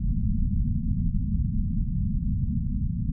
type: low-pass noise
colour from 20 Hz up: pink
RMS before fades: -25 dBFS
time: 0-3.12 s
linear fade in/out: 10 ms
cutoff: 240 Hz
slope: 96 dB/octave
effects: none